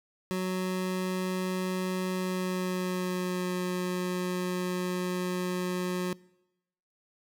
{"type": "tone with pitch glide", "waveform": "25% pulse", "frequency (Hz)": [185, 181.09], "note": ["F#3", "F#3"], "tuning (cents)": [0, -37], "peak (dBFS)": -25, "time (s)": [0.31, 6.13], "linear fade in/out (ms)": 0, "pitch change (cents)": -37, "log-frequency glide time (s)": [2.12, 3.5], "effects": ["noise-tail reverb RT60 0.9 s tail -23 dB re dry"]}